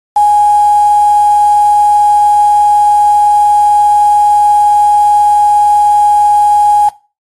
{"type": "tone with quantisation", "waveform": "sine", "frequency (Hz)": 830.6, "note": "G#5", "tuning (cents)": 0, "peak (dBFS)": -4, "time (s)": [0.16, 6.89], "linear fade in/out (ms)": 5, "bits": 4, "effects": ["noise-tail reverb RT60 0.3 s tail -18 dB re dry", "AAC 32 kbps"]}